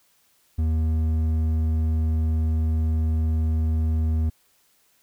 sine tone with hard clipping, 79.5 Hz, D#2, 38 cents sharp, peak -21 dBFS, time 0.58-4.3 s, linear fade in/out 10 ms, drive 6 dB, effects white hiss -63 dBFS RMS until 5.02 s

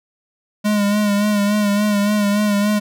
square tone with vibrato, 206.3 Hz, G#3, 11 cents flat, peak -15 dBFS, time 0.64-2.8 s, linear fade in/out 20 ms, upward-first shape sine, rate 3.5 Hz, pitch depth 39 cents each way, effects none

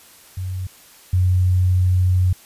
sine tone pair in turn, 92.5 / 91.33 Hz, F#2 / F#2, 0 / -22 cents, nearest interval unison, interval 22 cents, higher first, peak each -23 / -13 dBFS, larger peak second, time 0.37-0.67 / 1.13-2.33 s, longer second, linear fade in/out 5 ms, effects white hiss -47 dBFS RMS until 2.45 s + resampled to 32000 Hz

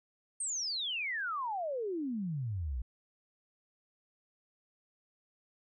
sine exponential sweep, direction down, 8840 to 56.1 Hz, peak -33 dBFS, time 0.4-2.82 s, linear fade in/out 5 ms, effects none

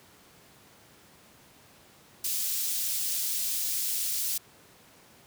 white high-pass noise, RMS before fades -30 dBFS, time 2.24-4.38 s, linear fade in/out 5 ms, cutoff 4200 Hz, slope 12 dB/octave, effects pink hiss -56 dBFS RMS until 5.26 s + high-pass 100 Hz 12 dB/octave

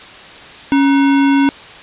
sine tone with sample-and-hold, 277.2 Hz, C#4, in tune, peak -8 dBFS, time 0.72-1.49 s, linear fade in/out 0 ms, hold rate 1225 Hz, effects white hiss -35 dBFS RMS until 1.82 s + resampled to 8000 Hz

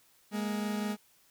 40% pulse tone pair together, 208.1 / 233.4 Hz, G#3 / A#3, +4 / +2 cents, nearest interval major second, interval 198 cents, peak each -31 / -38 dBFS, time 0.31-0.97 s, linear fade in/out 50 ms, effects white hiss -65 dBFS RMS until 1.3 s

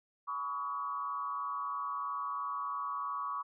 sine tone with frequency modulation, 1130 Hz, C#6, 33 cents sharp, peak -34 dBFS, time 0.27-3.43 s, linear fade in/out 20 ms, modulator 139 Hz, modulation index 0.78, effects none

